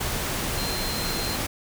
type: tone in noise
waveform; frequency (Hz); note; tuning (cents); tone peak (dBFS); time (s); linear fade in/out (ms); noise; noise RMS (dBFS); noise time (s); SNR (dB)
sine; 4151; C8; -15; -32; 0.57-1.36; 10; pink; -28; 0-1.47; -7
effects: none